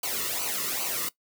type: noise with flanger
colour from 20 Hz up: white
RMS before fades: -30 dBFS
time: 0.03-1.09 s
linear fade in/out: 5 ms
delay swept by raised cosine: 0.56 to 1.3 ms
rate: 2.5 Hz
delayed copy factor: -0.75
effects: noise-tail reverb RT60 0.1 s tail -19 dB re dry